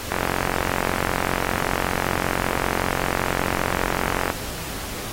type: click train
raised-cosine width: 0.5 ms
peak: -6 dBFS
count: 190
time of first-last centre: 0.12-4.301 s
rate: 45.2 Hz
effects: pink hiss -32 dBFS RMS until 5.12 s + AAC 48 kbps